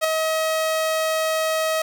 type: tone with ADSR envelope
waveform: sawtooth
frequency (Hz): 636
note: D#5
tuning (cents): +38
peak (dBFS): -11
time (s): 0.01-1.82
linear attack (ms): 34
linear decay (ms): 4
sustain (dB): -5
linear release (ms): 4
effects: none